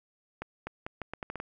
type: accelerating click train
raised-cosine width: 0.5 ms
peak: -21 dBFS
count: 9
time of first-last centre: 0.42-1.401 s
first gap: 250 ms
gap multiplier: 0.78
effects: none